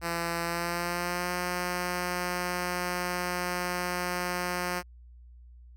5% pulse tone with pitch glide, 169.5 to 178.44 Hz, E3 to F3, +49 to +38 cents, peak -18 dBFS, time 0.01-4.83 s, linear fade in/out 50 ms, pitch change +89 cents, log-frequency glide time 0.42-1.32 s, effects added 60 Hz sine -48 dBFS peak until 5.76 s

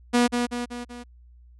sawtooth tone with echo, 242 Hz, B3, 35 cents flat, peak -13 dBFS, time 0.13-0.28 s, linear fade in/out 20 ms, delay 190 ms, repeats 4, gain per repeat -5 dB, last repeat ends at 1.04 s, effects added 60 Hz sine -48 dBFS peak until 1.59 s + resampled to 24000 Hz

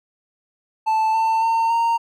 triangle tone with pitch steps, 879 / 893.8 / 908.9 / 924.3 Hz, A5 / A5 / A#5 / A#5, -2 / +27 / -44 / -15 cents, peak -14 dBFS, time 0.86-1.98 s, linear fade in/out 20 ms, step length 280 ms, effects none

